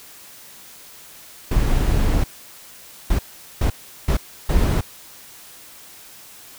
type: noise bursts at uneven times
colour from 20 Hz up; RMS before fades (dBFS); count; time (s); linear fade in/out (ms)
brown; -17; 5; 1.51-2.24 / 3.1-3.19 / 3.61-3.7 / 4.08-4.17 / 4.49-4.81; 5
effects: white hiss -43 dBFS RMS until 6.58 s